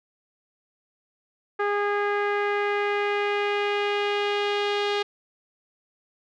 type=tone with low-pass filter sweep; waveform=sawtooth; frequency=409.5 Hz; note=G#4; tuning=24 cents flat; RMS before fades=-25 dBFS; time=1.59-5.03 s; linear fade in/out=10 ms; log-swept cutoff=1600 to 3600 Hz; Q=2.1; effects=none